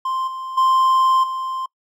triangle tone with level steps, 1046.5 Hz, C6, in tune, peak -18 / -25 / -11 / -21 dBFS, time 0.05-1.66 s, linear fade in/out 5 ms, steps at 0.27 / 0.57 / 1.23 s, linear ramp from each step 10 ms, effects noise-tail reverb RT60 0.1 s tail -25 dB re dry

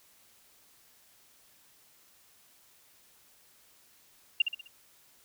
sine tone with echo, 2794 Hz, F7, in tune, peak -19 dBFS, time 4.4-4.42 s, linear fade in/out 5 ms, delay 64 ms, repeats 4, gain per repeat -7 dB, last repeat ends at 4.676 s, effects white hiss -62 dBFS RMS until 5.24 s

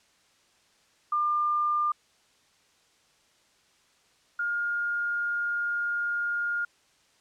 sine tone pair in turn, 1200 / 1417.3 Hz, D6 / F6, +37 / +25 cents, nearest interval minor third, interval 288 cents, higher second, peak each -23 / -26 dBFS, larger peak first, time 1.12-1.92 / 4.39-6.65 s, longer second, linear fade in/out 5 ms, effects white hiss -64 dBFS RMS until 7.2 s + low-pass 7000 Hz 12 dB/octave

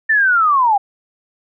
sine linear sweep, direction down, 1800 to 776 Hz, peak -10 dBFS, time 0.09-0.78 s, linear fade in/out 10 ms, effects none

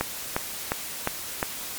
click train, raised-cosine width 0.5 ms, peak -8 dBFS, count 5, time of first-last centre 0.01-1.428 s, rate 2.82 Hz, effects white hiss -35 dBFS RMS until 1.78 s + MP3 96 kbps

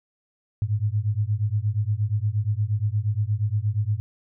sine beating tone pair, 101.2 / 109.7 Hz, G#2 / A2, -44 / -5 cents, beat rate 8.5 Hz, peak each -24 dBFS, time 0.62-4 s, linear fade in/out 0 ms, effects none

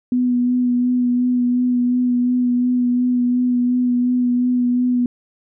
sine tone with vibrato, 246.9 Hz, B3, in tune, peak -14 dBFS, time 0.12-5.06 s, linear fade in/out 2 ms, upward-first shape sine, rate 2.8 Hz, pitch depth 18 cents each way, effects none

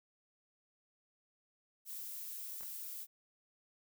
violet noise, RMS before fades -45 dBFS, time 1.85-3.07 s, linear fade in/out 50 ms
clicks, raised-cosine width 0.5 ms, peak -40 dBFS, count 2, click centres 2.609 / 2.633 s
effects none

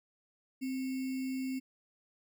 sine tone with sample-and-hold, 261.6 Hz, C4, in tune, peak -33 dBFS, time 0.61-1.6 s, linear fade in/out 20 ms, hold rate 2450 Hz, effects none

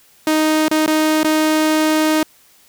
sawtooth tone with dropouts, 311.1 Hz, D#4, in tune, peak -9 dBFS, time 0.27-2.23 s, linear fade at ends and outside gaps 2 ms, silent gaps 0.683-0.712 / 0.863-0.877 / 1.233-1.245 s, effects white hiss -51 dBFS RMS until 2.68 s

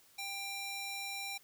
square tone with high-pass filter, 792 Hz, G5, 18 cents sharp, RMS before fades -41 dBFS, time 0.18-1.38 s, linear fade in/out 10 ms, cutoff 1900 Hz, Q 0.81, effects white hiss -64 dBFS RMS until 1.43 s

